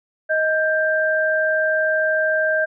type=tone pair together; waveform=sine; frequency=627 / 1580 Hz; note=D#5 / G6; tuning=+13 / +13 cents; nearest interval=octave + major third; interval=1600 cents; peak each=-19 dBFS; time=0.29-2.66 s; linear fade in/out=20 ms; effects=none